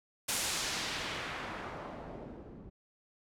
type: noise with low-pass filter sweep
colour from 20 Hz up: white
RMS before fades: -39 dBFS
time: 0.28-2.7 s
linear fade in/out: 10 ms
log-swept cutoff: 11000 to 230 Hz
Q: 0.89
effects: none